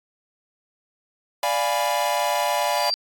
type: chord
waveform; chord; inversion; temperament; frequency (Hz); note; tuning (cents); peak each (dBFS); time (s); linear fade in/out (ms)
45% pulse; D diminished seventh; none; equal; 587.3 / 698.5 / 830.6 / 987.8; D5 / F5 / Ab5 / Cb6; 0 / 0 / 0 / 0; -26; 1.43-2.9; 2
type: tone with exponential growth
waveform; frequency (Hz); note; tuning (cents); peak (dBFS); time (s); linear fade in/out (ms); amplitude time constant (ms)
sine; 4699; D8; 0; -19; 2.54-2.94; 0; 86
effects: AAC 64 kbps